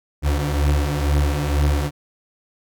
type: beating tone pair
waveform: 35% pulse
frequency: 72 / 74.1 Hz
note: D2 / D2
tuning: -34 / +16 cents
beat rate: 2.1 Hz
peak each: -17 / -20 dBFS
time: 0.22-1.91 s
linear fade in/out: 50 ms
effects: none